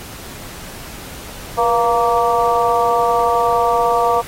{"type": "harmonic tone with a mistuned harmonic", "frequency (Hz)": 232.4, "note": "A#3", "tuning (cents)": -5, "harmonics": [2, 3, 4, 5], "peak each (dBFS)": [-18, -17, -18, -19], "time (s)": [1.57, 4.22], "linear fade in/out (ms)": 20, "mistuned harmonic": 2, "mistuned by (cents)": 58, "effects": ["pink hiss -34 dBFS RMS until 4.27 s", "AAC 48 kbps"]}